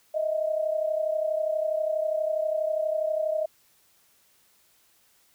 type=tone pair together; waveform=sine; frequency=622.3 / 654.6 Hz; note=D#5 / E5; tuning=0 / -12 cents; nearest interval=minor second; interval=88 cents; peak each=-25 / -30 dBFS; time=0.14-3.46 s; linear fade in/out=10 ms; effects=white hiss -63 dBFS RMS until 5.34 s